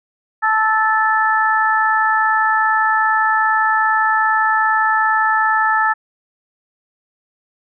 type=harmonic tone; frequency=437.5 Hz; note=A4; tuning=10 cents flat; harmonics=2 / 3 / 4; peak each=-17 / -17 / -17 dBFS; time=0.42-5.94 s; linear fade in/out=20 ms; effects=none